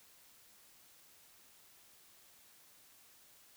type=silence; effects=white hiss -63 dBFS RMS until 3.56 s